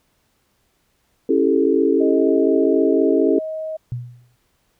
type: chord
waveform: sine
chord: A dominant seventh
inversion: first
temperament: just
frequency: 275 / 330 / 396 / 440 Hz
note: C#4 / E4 / G4 / A4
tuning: -14 / +2 / +18 / 0 cents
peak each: -19 dBFS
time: 1.29-3.39 s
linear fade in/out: 5 ms
type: tone with pitch glide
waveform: sine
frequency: 622.3 to 631.4 Hz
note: D#5 to D#5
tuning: 0 to +25 cents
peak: -24 dBFS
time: 2-3.77 s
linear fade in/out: 10 ms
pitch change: +25 cents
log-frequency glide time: 2.1-2.18 s
type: tone with exponential decay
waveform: sine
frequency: 121.8 Hz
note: B2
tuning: 24 cents flat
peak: -20 dBFS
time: 3.92-4.36 s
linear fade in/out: 0 ms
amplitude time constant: 94 ms
effects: pink hiss -65 dBFS RMS until 4.79 s